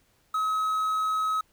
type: tone with quantisation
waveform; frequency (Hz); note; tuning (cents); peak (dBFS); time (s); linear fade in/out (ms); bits
triangle; 1278; D#6; +46; -22; 0.34-1.41; 5; 8
effects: pink hiss -66 dBFS RMS until 1.52 s